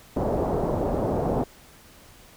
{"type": "low-pass noise", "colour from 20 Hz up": "white", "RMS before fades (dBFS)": -25, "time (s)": [0.16, 1.44], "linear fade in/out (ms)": 5, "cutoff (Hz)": 710, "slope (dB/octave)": 24, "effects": ["pink hiss -51 dBFS RMS until 2.36 s"]}